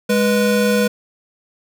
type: tone pair together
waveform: square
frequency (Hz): 206.8 / 490.7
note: G#3 / B4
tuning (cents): -7 / -11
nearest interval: octave + minor third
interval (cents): 1496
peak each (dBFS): -17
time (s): 0.09-0.88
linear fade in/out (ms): 10
effects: none